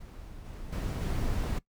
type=noise with level steps; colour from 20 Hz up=brown; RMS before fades=-45 / -42 / -32 / -30 dBFS; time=0-1.59 s; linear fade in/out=10 ms; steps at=0.45 / 0.72 / 1.01 s; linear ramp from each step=10 ms; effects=noise-tail reverb RT60 0.1 s tail -19 dB re dry